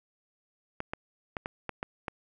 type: clicks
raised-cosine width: 0.5 ms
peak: -18 dBFS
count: 7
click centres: 0.804 / 0.935 / 1.368 / 1.459 / 1.693 / 1.829 / 2.082 s
effects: none